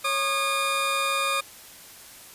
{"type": "tone pair together", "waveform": "20% pulse", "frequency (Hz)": [550, 1217.7], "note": ["C#5", "D#6"], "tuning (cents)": [-14, -38], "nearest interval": "octave + major second", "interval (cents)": 1376, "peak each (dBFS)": [-25, -19], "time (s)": [0.04, 1.41], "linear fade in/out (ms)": 10, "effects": ["white hiss -46 dBFS RMS until 2.34 s", "resampled to 32000 Hz"]}